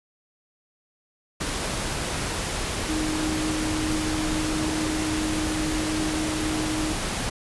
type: tone in noise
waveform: sine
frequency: 311.1 Hz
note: D#4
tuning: in tune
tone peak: -26 dBFS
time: 2.88-6.93 s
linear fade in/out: 10 ms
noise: pink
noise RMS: -28 dBFS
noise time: 1.4-7.3 s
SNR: -1 dB
effects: resampled to 24000 Hz